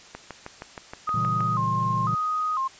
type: click train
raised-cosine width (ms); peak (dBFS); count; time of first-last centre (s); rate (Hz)
0.5; -20; 9; 0.15-1.406; 6.37
type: tone with vibrato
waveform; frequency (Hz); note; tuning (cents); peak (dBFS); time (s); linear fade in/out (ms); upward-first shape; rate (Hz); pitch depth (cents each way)
sine; 1152; D6; -34; -23; 1.07-2.68; 10; square; 1; 140
type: chord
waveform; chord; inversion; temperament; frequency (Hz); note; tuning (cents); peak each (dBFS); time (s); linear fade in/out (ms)
triangle; A# diminished seventh; none; equal; 116.54 / 138.59 / 164.81 / 196; A#2 / C#3 / E3 / G3; 0 / 0 / 0 / 0; -27 / -32 / -30 / -33; 1.14-2.15; 5
effects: white hiss -48 dBFS RMS until 2.79 s + resampled to 16000 Hz